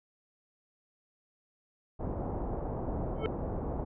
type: low-pass noise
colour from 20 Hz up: pink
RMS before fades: -35 dBFS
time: 1.99-3.85 s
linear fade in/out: 20 ms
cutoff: 850 Hz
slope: 24 dB/octave
type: tone with exponential growth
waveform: square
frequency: 440 Hz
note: A4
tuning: in tune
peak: -26 dBFS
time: 3.15-3.26 s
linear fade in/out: 0 ms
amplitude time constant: 22 ms
effects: resampled to 8000 Hz